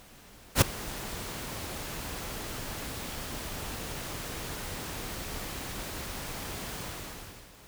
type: noise with ADSR envelope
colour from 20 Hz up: pink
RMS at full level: -18 dBFS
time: 0.55-7.54 s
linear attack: 67 ms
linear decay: 6 ms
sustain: -20 dB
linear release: 720 ms
effects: pink hiss -53 dBFS RMS until 7.67 s